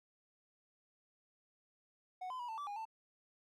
triangle tone with pitch steps, 738 / 1019 / 969 / 889 / 1159 / 817 / 888 Hz, F#5 / C6 / B5 / A5 / D6 / G#5 / A5, -5 / -46 / -33 / +18 / -23 / -29 / +16 cents, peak -39 dBFS, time 2.21-2.854 s, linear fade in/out 10 ms, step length 92 ms, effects none

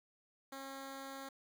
10% pulse tone, 271 Hz, C#4, 39 cents flat, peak -37 dBFS, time 0.52-1.29 s, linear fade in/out 5 ms, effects 11-bit

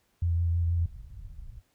sine tone with vibrato, 85 Hz, F2, 46 cents flat, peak -23 dBFS, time 0.22-0.86 s, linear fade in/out 5 ms, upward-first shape triangle, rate 6.2 Hz, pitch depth 27 cents each way
pink low-pass noise, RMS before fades -43 dBFS, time 0.61-1.62 s, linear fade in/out 50 ms, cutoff 100 Hz, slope 24 dB/octave
effects pink hiss -71 dBFS RMS until 1.74 s

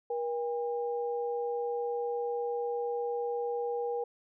sine tone pair together, 477.5 / 806 Hz, A#4 / G5, +42 / +48 cents, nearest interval major sixth, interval 906 cents, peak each -31 / -37 dBFS, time 0.1-4.04 s, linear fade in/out 5 ms, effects none

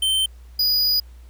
square tone pair in turn, 3104 / 4927 Hz, G7 / D#8, -18 / -18 cents, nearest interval minor sixth, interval 800 cents, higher second, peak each -18 / -17 dBFS, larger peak second, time 0.02-0.26 / 0.59-1 s, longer second, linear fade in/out 5 ms, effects added 60 Hz sine -40 dBFS peak until 1.29 s + pink hiss -58 dBFS RMS until 1.29 s

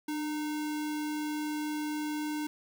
sine tone with sample-and-hold, 300.6 Hz, D4, 40 cents sharp, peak -31 dBFS, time 0.08-2.47 s, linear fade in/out 5 ms, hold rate 1225 Hz, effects none

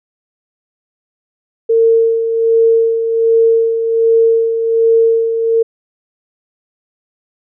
sine tone with tremolo, 455 Hz, A#4, 42 cents flat, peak -6 dBFS, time 1.69-5.63 s, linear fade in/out 10 ms, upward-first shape sine, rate 1.3 Hz, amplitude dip 55%, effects none

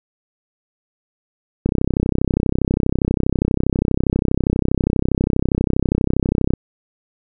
click train, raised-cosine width 3 ms, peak -3 dBFS, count 159, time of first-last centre 1.66-6.537 s, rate 32.4 Hz, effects none

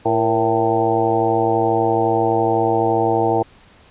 harmonic tone with a mistuned harmonic, 111.9 Hz, A2, 30 cents sharp, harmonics 1 / 2 / 3 / 4 / 5 / 6 / 7 / 8, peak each -26 / -30 / -21 / -20 / -28 / -23 / -20 / -24 dBFS, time 0.05-3.43 s, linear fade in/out 10 ms, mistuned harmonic 4, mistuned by +67 cents, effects pink hiss -49 dBFS RMS until 3.9 s + resampled to 8000 Hz

